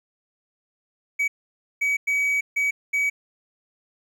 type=tone bursts at uneven times; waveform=triangle; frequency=2271 Hz; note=C#7; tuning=41 cents sharp; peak=-18 dBFS; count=5; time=1.19-1.28 / 1.81-1.97 / 2.07-2.41 / 2.56-2.71 / 2.93-3.1 s; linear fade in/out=10 ms; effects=10-bit